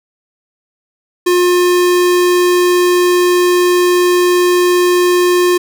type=tone; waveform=square; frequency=356.5 Hz; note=F4; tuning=36 cents sharp; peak=-9 dBFS; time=1.26-5.58 s; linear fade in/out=10 ms; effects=none